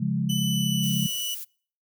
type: chord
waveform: sine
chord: Db major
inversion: none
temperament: equal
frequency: 138.59 / 174.61 / 207.7 Hz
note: Db3 / F3 / Ab3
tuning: 0 / 0 / 0 cents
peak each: -27 dBFS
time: 0-1.07 s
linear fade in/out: 10 ms
type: tone with pitch glide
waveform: sawtooth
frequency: 2995 to 2954 Hz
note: F#7 to F#7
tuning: +20 to -3 cents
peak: -25 dBFS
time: 0.29-1.35 s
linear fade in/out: 10 ms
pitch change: -23 cents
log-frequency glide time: 0.4-1.13 s
type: noise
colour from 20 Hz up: violet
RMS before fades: -36 dBFS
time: 0.82-1.45 s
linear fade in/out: 20 ms
effects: noise-tail reverb RT60 0.5 s tail -26 dB re dry